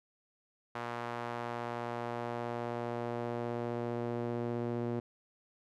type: tone with band-pass filter sweep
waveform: sawtooth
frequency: 119 Hz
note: A#2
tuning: 36 cents sharp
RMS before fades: -37 dBFS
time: 0.75-5 s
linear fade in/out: 5 ms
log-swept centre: 1100 to 350 Hz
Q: 1.1
effects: none